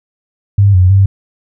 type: tone with pitch steps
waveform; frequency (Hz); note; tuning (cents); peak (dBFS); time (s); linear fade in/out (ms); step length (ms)
sine; 100.1 / 91.4 / 97.6; G2 / F#2 / G2; +37 / -21 / -7; -4; 0.58-1.06; 5; 160
effects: none